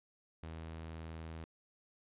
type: tone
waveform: sawtooth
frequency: 80.8 Hz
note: E2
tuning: 34 cents flat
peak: -40 dBFS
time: 0.43-1.44 s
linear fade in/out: 0 ms
effects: resampled to 8000 Hz